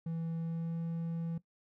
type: tone with pitch glide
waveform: triangle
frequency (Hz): 164.81 to 166.34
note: E3 to E3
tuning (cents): 0 to +16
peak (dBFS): -32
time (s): 0.06-1.38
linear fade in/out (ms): 5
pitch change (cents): +16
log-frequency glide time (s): 0.37-0.8
effects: noise-tail reverb RT60 0.1 s tail -17 dB re dry